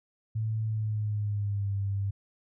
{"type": "tone with pitch glide", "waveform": "sine", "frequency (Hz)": [110, 99.14], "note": ["A2", "G2"], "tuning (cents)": [0, 20], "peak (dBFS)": -27, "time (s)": [0.35, 2.11], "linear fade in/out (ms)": 10, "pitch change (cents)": -180, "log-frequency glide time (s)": [0.65, 1.74], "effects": []}